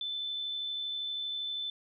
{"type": "tone with amplitude modulation", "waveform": "sine", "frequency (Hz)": 3520, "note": "A7", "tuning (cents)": 0, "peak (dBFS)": -32, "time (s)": [0.01, 1.7], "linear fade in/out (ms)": 2, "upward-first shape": "sine", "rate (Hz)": 72.6, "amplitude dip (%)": 25, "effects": []}